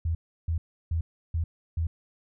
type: tone bursts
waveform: sine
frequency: 82.3 Hz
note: E2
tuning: 2 cents flat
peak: -24 dBFS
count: 5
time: 0.05-1.87 s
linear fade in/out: 5 ms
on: 100 ms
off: 330 ms
effects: none